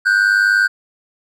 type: tone pair together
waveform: triangle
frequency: 1467.8 / 1568 Hz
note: F#6 / G6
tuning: -14 / 0 cents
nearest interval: minor second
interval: 114 cents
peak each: -12 dBFS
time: 0.05-0.68 s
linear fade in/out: 20 ms
effects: none